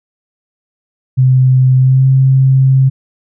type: tone with pitch glide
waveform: sine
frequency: 129.4 to 132.96 Hz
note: C3 to C3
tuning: -19 to +28 cents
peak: -5 dBFS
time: 1.17-2.9 s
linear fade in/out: 20 ms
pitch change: +47 cents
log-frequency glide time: 1.78-2.07 s
effects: none